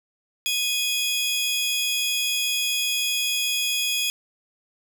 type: tone pair together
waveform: sawtooth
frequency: 2489 / 3344 Hz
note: D#7 / G#7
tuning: 0 / +11 cents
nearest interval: perfect fourth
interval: 511 cents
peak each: -23 / -21 dBFS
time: 0.46-4.1 s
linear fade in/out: 0 ms
effects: none